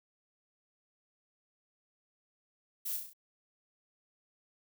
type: noise with echo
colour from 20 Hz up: violet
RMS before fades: -37 dBFS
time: 2.85-2.97 s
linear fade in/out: 10 ms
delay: 33 ms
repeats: 5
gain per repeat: -4 dB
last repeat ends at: 3.135 s
effects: none